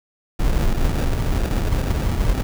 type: noise with sample-and-hold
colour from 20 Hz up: brown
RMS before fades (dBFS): -19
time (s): 0.39-2.43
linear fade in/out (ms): 10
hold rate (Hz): 1050
effects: none